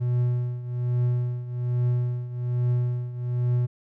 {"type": "tone with tremolo", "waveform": "triangle", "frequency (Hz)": 122.6, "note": "B2", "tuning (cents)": -12, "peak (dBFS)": -17, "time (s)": [0, 3.67], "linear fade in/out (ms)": 20, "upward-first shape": "triangle", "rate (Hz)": 1.2, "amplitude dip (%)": 80, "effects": []}